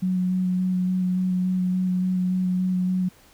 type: tone with vibrato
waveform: sine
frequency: 183.5 Hz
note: F#3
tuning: 14 cents flat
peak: -20 dBFS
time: 0.02-3.09 s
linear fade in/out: 10 ms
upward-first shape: square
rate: 3.5 Hz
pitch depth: 11 cents each way
effects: pink hiss -54 dBFS RMS until 3.33 s